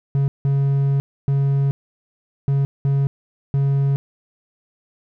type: tone bursts at uneven times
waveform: triangle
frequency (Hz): 138.59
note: C#3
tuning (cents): 0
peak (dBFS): -13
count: 6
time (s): 0.15-0.28 / 0.45-1 / 1.28-1.71 / 2.48-2.65 / 2.85-3.07 / 3.54-3.96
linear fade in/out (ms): 0
effects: none